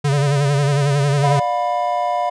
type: tone with vibrato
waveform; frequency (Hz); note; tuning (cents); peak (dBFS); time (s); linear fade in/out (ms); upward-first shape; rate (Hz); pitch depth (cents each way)
square; 140.9; C#3; +29; -15; 0.04-1.4; 10; sine; 11; 67
type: tone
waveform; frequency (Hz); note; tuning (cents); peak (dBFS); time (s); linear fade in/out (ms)
triangle; 583; D5; -13; -24; 0.11-1.43; 20
type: chord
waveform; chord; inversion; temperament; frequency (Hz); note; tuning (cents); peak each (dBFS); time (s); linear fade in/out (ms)
triangle; B diminished; first; just; 592.7 / 711.2 / 987.8; D5 / F5 / B5; +16 / +31 / 0; -22 / -17 / -21; 1.23-2.3; 10
effects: resampled to 22050 Hz